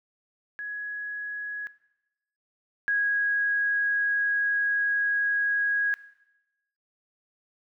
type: tone pair in turn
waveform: sine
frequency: 1674 / 1651.9 Hz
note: G#6 / G#6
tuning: +13 / -10 cents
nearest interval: unison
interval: 23 cents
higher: first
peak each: -32 / -22 dBFS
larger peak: second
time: 0.59-1.67 / 2.88-5.94 s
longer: second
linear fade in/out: 0 ms
effects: noise-tail reverb RT60 0.9 s tail -17 dB re dry